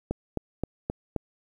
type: click train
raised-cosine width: 2 ms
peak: -14 dBFS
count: 5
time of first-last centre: 0.11-1.163 s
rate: 3.8 Hz
effects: 9-bit